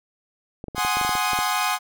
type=clicks; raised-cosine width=2 ms; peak=-20 dBFS; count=12; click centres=0.641 / 0.683 / 0.748 / 0.781 / 0.849 / 0.97 / 1.013 / 1.049 / 1.093 / 1.153 / 1.333 / 1.389 s
type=chord; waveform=sawtooth; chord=Ab dominant seventh; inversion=third; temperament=equal; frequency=740 / 830.6 / 1046.5 / 1244.5 Hz; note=Gb5 / Ab5 / C6 / Eb6; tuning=0 / 0 / 0 / 0 cents; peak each=-23 dBFS; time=0.75-1.79 s; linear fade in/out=50 ms
effects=none